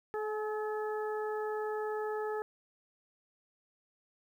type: harmonic tone with a mistuned harmonic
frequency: 428.7 Hz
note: A4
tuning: 45 cents flat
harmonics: 1 / 2 / 3 / 4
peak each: -34 / -40 / -44 / -46 dBFS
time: 0.14-2.42 s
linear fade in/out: 0 ms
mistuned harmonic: 2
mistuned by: -16 cents
effects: 11-bit